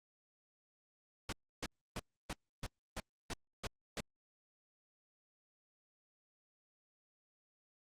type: noise bursts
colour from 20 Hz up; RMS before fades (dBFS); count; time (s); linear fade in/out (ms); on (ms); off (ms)
pink; -40; 9; 1.29-4.005; 2; 35; 300
effects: low-pass 8000 Hz 12 dB/octave + Opus 48 kbps